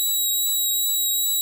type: tone with vibrato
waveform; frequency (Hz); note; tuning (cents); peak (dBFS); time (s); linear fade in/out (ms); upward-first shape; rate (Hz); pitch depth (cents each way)
5% pulse; 3863; B7; -39; -13; 0-1.41; 0; triangle; 2.5; 22
effects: none